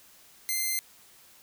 5% pulse tone, 2082 Hz, C7, 9 cents flat, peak -17 dBFS, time 0.49-0.79 s, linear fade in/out 0 ms, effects white hiss -56 dBFS RMS until 1.42 s

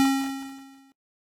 square tone with exponential decay, 271 Hz, C#4, 39 cents flat, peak -16 dBFS, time 0-0.92 s, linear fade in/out 0 ms, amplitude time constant 200 ms, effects noise-tail reverb RT60 0.1 s tail -20 dB re dry + AAC 48 kbps

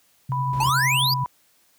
sine tone with tremolo, 132.8 Hz, C3, 26 cents sharp, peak -22 dBFS, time 0.29-1.24 s, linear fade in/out 5 ms, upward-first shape triangle, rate 11 Hz, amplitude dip 40%
sine tone, 987.8 Hz, B5, in tune, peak -24 dBFS, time 0.32-1.26 s, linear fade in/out 0 ms
brown noise, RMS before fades -33 dBFS, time 0.53-0.7 s, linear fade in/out 2 ms
square exponential sweep, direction up, 830.6 to 4989 Hz, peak -20 dBFS, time 0.6-1.14 s, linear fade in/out 5 ms
effects white hiss -61 dBFS RMS until 1.78 s + high-pass 60 Hz 12 dB/octave

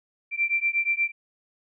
sine beating tone pair, 2349 / 2357.4 Hz, D7 / D7, 0 / +6 cents, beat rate 8.4 Hz, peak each -25 dBFS, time 0.31-1.12 s, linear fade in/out 50 ms, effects none

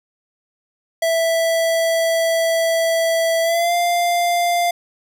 square tone with pitch glide, 659.3 to 696.9 Hz, E5 to F5, 0 to -4 cents, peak -16 dBFS, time 1.02-4.71 s, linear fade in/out 5 ms, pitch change +96 cents, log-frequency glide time 3.42-3.74 s, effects none

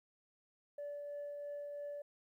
sine tone with tremolo, 579 Hz, D5, 25 cents flat, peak -39 dBFS, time 0.78-2.02 s, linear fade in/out 5 ms, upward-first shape triangle, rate 3 Hz, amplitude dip 30%, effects tanh soft clip ceiling -39 dBFS + 13-bit

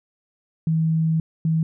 sine tone pair in turn, 160.9 / 160.9 Hz, E3 / E3, -42 / -42 cents, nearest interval unison, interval 0 cents, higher neither, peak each -17 dBFS, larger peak neither, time 0.67-1.2 / 1.45-1.63 s, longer first, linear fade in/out 2 ms, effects none

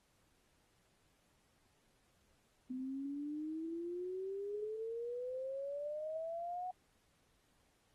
sine exponential sweep, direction up, 252.6 to 740 Hz, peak -39 dBFS, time 2.7-6.71 s, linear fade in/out 5 ms, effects pink hiss -75 dBFS RMS until 7.94 s + AAC 32 kbps

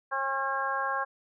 harmonic tone with a mistuned harmonic, 270.4 Hz, C#4, 43 cents flat, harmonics 2 / 3 / 4 / 5 / 6, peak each -37 / -34 / -31 / -37 / -33 dBFS, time 0.11-1.05 s, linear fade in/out 20 ms, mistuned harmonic 5, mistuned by +18 cents, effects none

